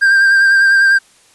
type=tone with vibrato; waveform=triangle; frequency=1586 Hz; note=G6; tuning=20 cents sharp; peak=-5 dBFS; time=0.01-0.99 s; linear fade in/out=20 ms; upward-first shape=sine; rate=10 Hz; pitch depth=28 cents each way; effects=white hiss -49 dBFS RMS until 1.34 s + resampled to 24000 Hz